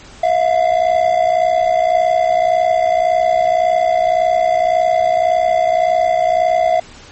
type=ring-modulated tone; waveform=triangle; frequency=683 Hz; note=F5; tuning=39 cents flat; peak=-6 dBFS; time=0.23-6.8 s; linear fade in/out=5 ms; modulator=30.9 Hz; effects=pink hiss -39 dBFS RMS until 7.11 s + MP3 32 kbps